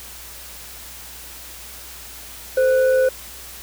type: tone with frequency modulation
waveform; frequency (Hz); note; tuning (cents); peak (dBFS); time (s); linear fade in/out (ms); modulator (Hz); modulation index
sine; 520; C5; -11; -13; 2.57-3.09; 5; 963; 0.41
effects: added 60 Hz sine -45 dBFS peak until 3.62 s + white hiss -38 dBFS RMS until 3.62 s